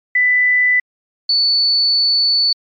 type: tone pair in turn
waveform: sine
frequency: 1991 / 4470 Hz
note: B6 / C#8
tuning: +14 / +14 cents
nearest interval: octave + major second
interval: 1400 cents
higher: second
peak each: -10 / -11 dBFS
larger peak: first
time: 0.15-0.8 / 1.29-2.53 s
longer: second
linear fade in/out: 5 ms
effects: MP3 64 kbps